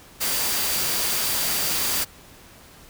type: tone in noise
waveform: sine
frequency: 4699 Hz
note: D8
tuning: in tune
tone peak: -33 dBFS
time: 0.2-2.05 s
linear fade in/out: 20 ms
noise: white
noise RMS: -24 dBFS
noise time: 0.2-2.05 s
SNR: -12 dB
effects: pink hiss -48 dBFS RMS until 2.89 s